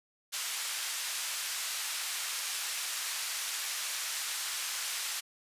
white band-pass noise, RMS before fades -36 dBFS, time 0.32-5.21 s, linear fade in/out 20 ms, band 1200 to 9000 Hz, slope 12 dB/octave, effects resampled to 32000 Hz

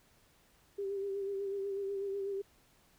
sine tone with vibrato, 395.4 Hz, G4, 15 cents sharp, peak -34 dBFS, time 0.78-2.42 s, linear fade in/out 10 ms, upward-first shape sine, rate 8.1 Hz, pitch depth 35 cents each way, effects pink hiss -67 dBFS RMS until 2.98 s

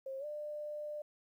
sine tone with pitch glide, 535 to 597.1 Hz, C5 to D5, +38 to +29 cents, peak -39 dBFS, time 0.06-1.02 s, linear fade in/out 5 ms, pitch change +191 cents, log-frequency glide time 0.19-0.25 s, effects 12-bit

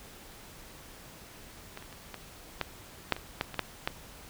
clicks, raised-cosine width 0.3 ms, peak -24 / -30 / -30 / -23 / -13 / -8 / -24 / -12 / -23 / -11 / -12 dBFS, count 11, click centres 1.774 / 1.825 / 1.927 / 2.143 / 2.613 / 3.123 / 3.165 / 3.411 / 3.543 / 3.593 / 3.875 s, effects pink hiss -50 dBFS RMS until 4.29 s

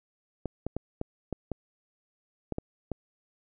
clicks, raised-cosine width 2 ms, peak -18 dBFS, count 9, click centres 0.457 / 0.666 / 0.766 / 1.014 / 1.327 / 1.517 / 2.523 / 2.584 / 2.917 s, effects none

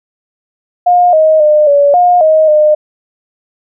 sine tone with pitch steps, 712 / 628 / 604 / 571 / 713 / 628 / 607 Hz, F5 / D#5 / D5 / D5 / F5 / D#5 / D#5, +33 / +16 / +48 / -49 / +36 / +16 / -43 cents, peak -4 dBFS, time 0.86-2.75 s, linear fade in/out 10 ms, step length 270 ms, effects none

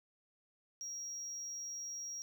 triangle tone, 5650 Hz, F8, 19 cents sharp, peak -39 dBFS, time 0.81-2.22 s, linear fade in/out 0 ms, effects tanh soft clip ceiling -36 dBFS + 13-bit

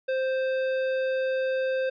sine tone with tanh clipping, 523.3 Hz, C5, in tune, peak -26 dBFS, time 0.08-1.9 s, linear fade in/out 10 ms, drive 14 dB, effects resampled to 11025 Hz

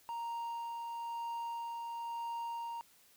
triangle tone with tremolo, 932.3 Hz, A#5, in tune, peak -35 dBFS, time 0.09-2.81 s, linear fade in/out 0 ms, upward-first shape sine, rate 1 Hz, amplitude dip 25%, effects white hiss -65 dBFS RMS until 3.16 s

